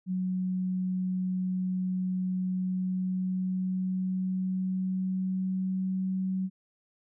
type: tone with pitch glide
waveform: sine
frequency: 184.7 to 188.15 Hz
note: F#3 to F#3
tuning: -3 to +29 cents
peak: -27 dBFS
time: 0.06-6.5 s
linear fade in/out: 50 ms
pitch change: +32 cents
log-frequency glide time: 2.5-6.12 s
effects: none